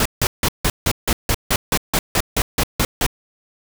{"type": "noise bursts", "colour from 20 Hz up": "pink", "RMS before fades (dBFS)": -17, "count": 15, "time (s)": [0, 3.065], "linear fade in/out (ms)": 2, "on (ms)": 55, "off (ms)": 160, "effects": []}